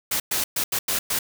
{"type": "noise bursts at uneven times", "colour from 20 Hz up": "white", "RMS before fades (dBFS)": -24, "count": 6, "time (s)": [[0.11, 0.2], [0.31, 0.44], [0.56, 0.64], [0.72, 0.79], [0.88, 0.99], [1.1, 1.19]], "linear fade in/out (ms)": 5, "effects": []}